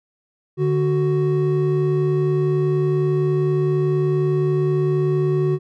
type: tone pair together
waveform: triangle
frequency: 147.47 / 371.6 Hz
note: D3 / F#4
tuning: +8 / +7 cents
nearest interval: octave + major third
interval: 1599 cents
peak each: -17 dBFS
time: 0.57-5.59 s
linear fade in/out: 50 ms
effects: none